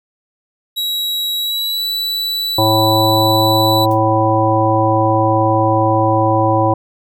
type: tone with pitch glide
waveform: 45% pulse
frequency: 3868 to 3952 Hz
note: B7 to B7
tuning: -37 to 0 cents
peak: -16 dBFS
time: 0.76-3.86 s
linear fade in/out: 20 ms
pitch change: +37 cents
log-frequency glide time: 1.36-1.84 s
type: harmonic tone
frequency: 109.7 Hz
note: A2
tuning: 5 cents flat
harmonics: 1 / 3 / 5 / 7 / 9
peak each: -17 / -17 / -17 / -17 / -17 dBFS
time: 2.58-6.74 s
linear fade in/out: 5 ms
type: noise with exponential decay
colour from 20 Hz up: blue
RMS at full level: -34 dBFS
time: 3.91-4.01 s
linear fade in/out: 2 ms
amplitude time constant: 21 ms
effects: none